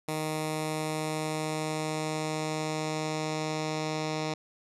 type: tone with low-pass filter sweep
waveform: 10% pulse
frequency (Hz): 155.56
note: D#3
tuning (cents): 0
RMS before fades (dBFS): -32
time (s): 0.08-4.34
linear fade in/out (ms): 5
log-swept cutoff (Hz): 11000 to 5700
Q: 1.6
effects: none